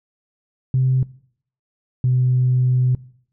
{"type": "tone pair in turn", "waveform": "sine", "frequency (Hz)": [130, 126.59], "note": ["C3", "B2"], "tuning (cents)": [-11, 43], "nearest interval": "unison", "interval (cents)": 46, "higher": "first", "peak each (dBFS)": -13, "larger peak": "neither", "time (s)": [[0.74, 1.03], [2.04, 2.95]], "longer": "second", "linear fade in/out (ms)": 2, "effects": ["noise-tail reverb RT60 0.6 s tail -21 dB re dry", "tanh soft clip ceiling -9 dBFS"]}